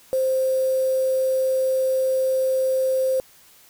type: tone with quantisation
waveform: sine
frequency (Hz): 523.3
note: C5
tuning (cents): 0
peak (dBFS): -18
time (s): 0.13-3.2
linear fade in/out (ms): 0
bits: 6
effects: white hiss -52 dBFS RMS until 3.69 s